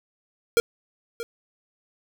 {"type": "tone with echo", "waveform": "square", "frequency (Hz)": 466.2, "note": "A#4", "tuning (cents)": 0, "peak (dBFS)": -16, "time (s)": [0.57, 0.6], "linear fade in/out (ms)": 0, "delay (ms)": 630, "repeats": 1, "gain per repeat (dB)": -14, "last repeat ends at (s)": 1.23, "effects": []}